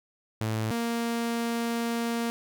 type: tone pair in turn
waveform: sawtooth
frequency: 110 / 233.1 Hz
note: A2 / A#3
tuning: 0 / 0 cents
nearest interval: octave + minor second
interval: 1300 cents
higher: second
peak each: -23 dBFS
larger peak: neither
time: 0.41-0.71 / 0.71-2.3 s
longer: second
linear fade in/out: 0 ms
effects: none